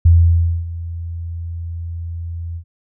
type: tone with ADSR envelope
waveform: sine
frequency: 84.3 Hz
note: E2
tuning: 39 cents sharp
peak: -5 dBFS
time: 0.05-2.64 s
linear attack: 8 ms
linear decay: 590 ms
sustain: -18 dB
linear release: 78 ms
effects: none